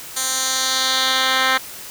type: tone with band-pass filter sweep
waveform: 10% pulse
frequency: 261.6 Hz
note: C4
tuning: in tune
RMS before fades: -19 dBFS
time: 0.16-1.58 s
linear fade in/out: 10 ms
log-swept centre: 8100 to 2300 Hz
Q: 1.5
effects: white hiss -35 dBFS RMS until 1.9 s